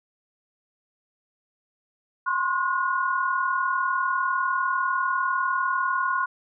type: tone cluster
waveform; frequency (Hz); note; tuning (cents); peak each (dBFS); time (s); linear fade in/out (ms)
sine; 1039 / 1079 / 1446; C6 / C#6 / F#6; -12 / -47 / -40; -27 / -26 / -26; 2.26-6.26; 10
effects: none